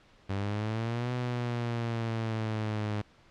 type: exponential two-way sweep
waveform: sawtooth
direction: up then down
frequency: 96.6 to 124.6 to 104.4 Hz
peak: -26 dBFS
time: 0.29-3.02 s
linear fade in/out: 10 ms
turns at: 1.12 s
effects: pink hiss -60 dBFS RMS until 3.3 s + low-pass 4000 Hz 12 dB/octave